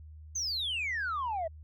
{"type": "exponential sweep", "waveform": "sine", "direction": "down", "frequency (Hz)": [6460, 623], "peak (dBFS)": -29, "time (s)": [0.35, 1.48], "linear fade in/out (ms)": 10, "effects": ["tanh soft clip ceiling -28 dBFS", "added 77 Hz sine -46 dBFS peak until 1.63 s"]}